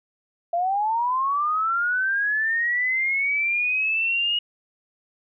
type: linear sweep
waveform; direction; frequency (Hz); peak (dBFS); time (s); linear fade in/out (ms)
sine; up; 672 to 2887; -20; 0.53-4.39; 5
effects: none